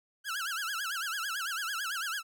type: tone with vibrato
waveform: sawtooth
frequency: 1479 Hz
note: F#6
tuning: 1 cent flat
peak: -29 dBFS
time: 0.24-2.23 s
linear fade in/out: 50 ms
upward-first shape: sine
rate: 9 Hz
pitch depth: 220 cents each way
effects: none